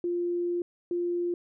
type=tone pair in turn; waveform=sine; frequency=349.2 / 349.2 Hz; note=F4 / F4; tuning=0 / 0 cents; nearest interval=unison; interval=0 cents; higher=neither; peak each=-26 / -26 dBFS; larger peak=neither; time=0.04-0.62 / 0.91-1.34 s; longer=first; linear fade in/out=2 ms; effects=none